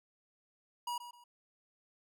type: tone with echo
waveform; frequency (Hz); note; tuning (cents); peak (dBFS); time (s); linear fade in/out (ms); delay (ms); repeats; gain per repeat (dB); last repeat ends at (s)
square; 962; B5; -46; -36; 0.87-0.98; 5; 130; 2; -11; 1.24
effects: none